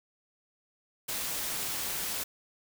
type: noise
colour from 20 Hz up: white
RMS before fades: -34 dBFS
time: 1.08-2.24 s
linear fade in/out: 10 ms
effects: none

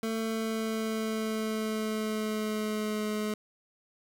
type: tone with pitch glide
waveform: 25% pulse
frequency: 223.4 to 212.7 Hz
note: A3 to G#3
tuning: +27 to +42 cents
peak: -26 dBFS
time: 0.03-3.34 s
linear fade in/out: 2 ms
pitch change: -85 cents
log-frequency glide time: 0.16-3.08 s
effects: 10-bit

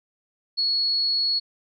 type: tone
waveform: sine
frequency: 4358 Hz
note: C#8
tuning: 30 cents flat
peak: -20 dBFS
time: 0.57-1.4 s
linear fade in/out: 20 ms
effects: none

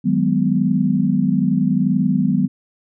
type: chord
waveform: sine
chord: G# minor seventh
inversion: second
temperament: just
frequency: 155.74 / 186.89 / 207.7 / 249.2 Hz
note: D#3 / F#3 / G#3 / B3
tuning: +2 / +18 / 0 / +16 cents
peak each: -22 / -18 / -21 / -19 dBFS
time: 0.04-2.48 s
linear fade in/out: 20 ms
effects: none

